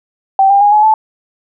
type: tone with pitch steps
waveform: sine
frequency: 776 / 798.7 / 822.1 / 846.2 / 871 Hz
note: G5 / G5 / G#5 / G#5 / A5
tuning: -18 / +32 / -18 / +32 / -18 cents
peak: -5 dBFS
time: 0.39-0.94 s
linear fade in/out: 2 ms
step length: 110 ms
effects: none